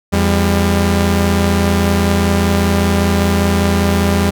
sawtooth tone pair together, 85 / 199.84 Hz, F2 / G3, -46 / +34 cents, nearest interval octave + minor third, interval 1480 cents, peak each -10 dBFS, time 0.12-4.31 s, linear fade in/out 20 ms, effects none

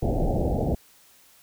pink low-pass noise, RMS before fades -24 dBFS, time 0.02-0.75 s, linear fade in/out 5 ms, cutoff 790 Hz, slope 96 dB/octave, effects white hiss -56 dBFS RMS until 1.42 s

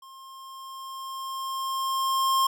square tone with level ramp, 1065 Hz, C6, 30 cents sharp, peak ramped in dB -46 to -20 dBFS, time 0.02-2.47 s, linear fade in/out 5 ms, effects none

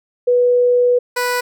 sine / 15% pulse tone pair in turn, 490.7 / 492.6 Hz, B4 / B4, -11 / -5 cents, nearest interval unison, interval 6 cents, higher second, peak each -10 dBFS, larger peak neither, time 0.27-0.99 / 1.16-1.41 s, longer first, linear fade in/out 10 ms, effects none

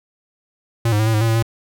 square tone with pitch steps, 115.7 / 104.7 / 109.2 / 112.3 / 106.8 / 114.3 / 112.6 / 114.6 Hz, A#2 / G#2 / A2 / A2 / G#2 / A#2 / A2 / A#2, -13 / +15 / -13 / +36 / +49 / -34 / +40 / -29 cents, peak -15 dBFS, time 0.85-1.426 s, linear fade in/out 5 ms, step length 72 ms, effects none

